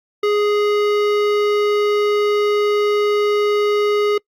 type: tone with hard clipping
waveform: sine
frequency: 415.3 Hz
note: G#4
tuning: in tune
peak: -16 dBFS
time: 0.23-4.18 s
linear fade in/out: 5 ms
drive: 16 dB
effects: noise-tail reverb RT60 0.1 s tail -26 dB re dry + Opus 48 kbps